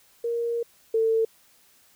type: tone pair in turn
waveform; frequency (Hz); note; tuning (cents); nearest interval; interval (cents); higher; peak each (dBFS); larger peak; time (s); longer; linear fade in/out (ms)
sine; 468.6 / 448.1; A#4 / A4; +9 / +32; minor second; 77; first; -24 / -19; second; 0.24-0.63 / 0.94-1.25; first; 5
effects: white hiss -59 dBFS RMS until 1.95 s